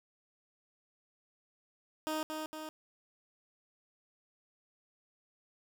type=tone with echo; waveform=15% pulse; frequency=311.1 Hz; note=D#4; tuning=in tune; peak=-27 dBFS; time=2.07-2.23 s; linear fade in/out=0 ms; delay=230 ms; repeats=2; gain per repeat=-4 dB; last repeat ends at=2.69 s; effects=none